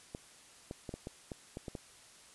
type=clicks; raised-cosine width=2 ms; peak=-27 dBFS; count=9; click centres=0.149 / 0.711 / 0.892 / 0.94 / 1.071 / 1.318 / 1.571 / 1.682 / 1.752 s; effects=white hiss -58 dBFS RMS until 2.34 s + resampled to 24000 Hz